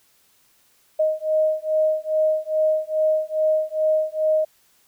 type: beating tone pair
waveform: sine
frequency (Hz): 622.3 / 624.7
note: D#5 / D#5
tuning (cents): 0 / +7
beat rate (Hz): 2.4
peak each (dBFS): -21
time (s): 0.99-4.45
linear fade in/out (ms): 10
effects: white hiss -60 dBFS RMS until 4.87 s